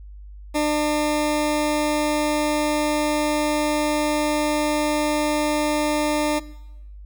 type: tone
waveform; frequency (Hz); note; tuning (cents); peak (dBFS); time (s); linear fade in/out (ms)
20% pulse; 300; D4; +37; -14; 0.54-6.4; 20
effects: noise-tail reverb RT60 0.9 s tail -19 dB re dry + added 50 Hz sine -37 dBFS peak until 7.05 s